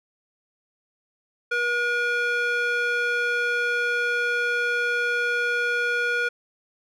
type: tone with band-pass filter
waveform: square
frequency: 480 Hz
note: B4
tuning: 49 cents flat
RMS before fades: -24 dBFS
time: 1.51-6.29 s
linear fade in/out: 10 ms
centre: 1700 Hz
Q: 2.4
effects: none